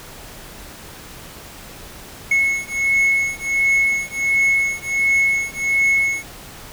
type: beating tone pair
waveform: triangle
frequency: 2188 / 2189.4 Hz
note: C#7 / C#7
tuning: -23 / -22 cents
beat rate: 1.4 Hz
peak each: -17 dBFS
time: 2.31-6.23 s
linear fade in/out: 5 ms
effects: pink hiss -38 dBFS RMS until 6.72 s